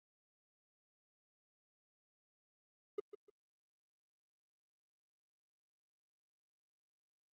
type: tone with echo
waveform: triangle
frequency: 412.8 Hz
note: G#4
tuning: 10 cents flat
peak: -32 dBFS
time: 2.98-3 s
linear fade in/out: 5 ms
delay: 150 ms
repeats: 2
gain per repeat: -12 dB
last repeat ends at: 3.3 s
effects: Opus 32 kbps